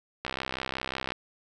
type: click train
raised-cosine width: 0.3 ms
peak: -15 dBFS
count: 58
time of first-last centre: 0.25-1.12 s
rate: 65.5 Hz
effects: none